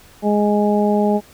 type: harmonic tone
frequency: 207.7 Hz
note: G#3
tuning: in tune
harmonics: 1 / 2 / 3 / 4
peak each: -16 / -19 / -21 / -22 dBFS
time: 0.22-1.21 s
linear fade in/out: 50 ms
effects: pink hiss -47 dBFS RMS until 1.33 s